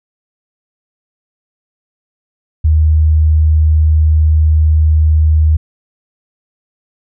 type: tone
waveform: sine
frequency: 77.78 Hz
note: D#2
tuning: in tune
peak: -6 dBFS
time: 2.64-5.57 s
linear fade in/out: 10 ms
effects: none